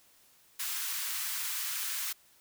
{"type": "high-pass noise", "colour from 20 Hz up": "white", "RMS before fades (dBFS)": -35, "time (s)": [0.59, 2.13], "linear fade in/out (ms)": 10, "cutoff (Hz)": 1100, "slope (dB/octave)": 24, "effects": ["white hiss -63 dBFS RMS until 2.4 s"]}